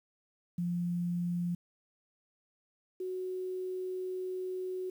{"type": "tone pair in turn", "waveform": "sine", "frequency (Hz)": [174.61, 370], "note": ["F3", "F#4"], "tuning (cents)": [0, 0], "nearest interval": "octave + minor second", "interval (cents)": 1300, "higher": "second", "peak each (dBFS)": [-30, -34], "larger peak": "first", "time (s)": [[0.58, 1.55], [3, 4.9]], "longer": "second", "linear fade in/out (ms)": 5, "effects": ["10-bit"]}